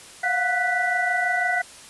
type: tone cluster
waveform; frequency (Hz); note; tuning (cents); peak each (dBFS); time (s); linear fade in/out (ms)
sine; 699 / 725 / 1488 / 1968; F5 / F#5 / F#6 / B6; +1 / -35 / +9 / -7; -29 / -26 / -25 / -24; 0.23-1.62; 10
effects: white hiss -44 dBFS RMS until 1.89 s + resampled to 24000 Hz